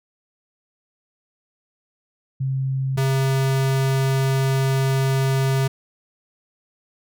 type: tone pair in turn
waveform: sine / square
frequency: 133.4 / 134.25 Hz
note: C3 / C3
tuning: +34 / +45 cents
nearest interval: unison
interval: 11 cents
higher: second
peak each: -20 / -18 dBFS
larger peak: second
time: 2.4-2.97 / 2.97-5.68 s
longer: second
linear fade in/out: 10 ms
effects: none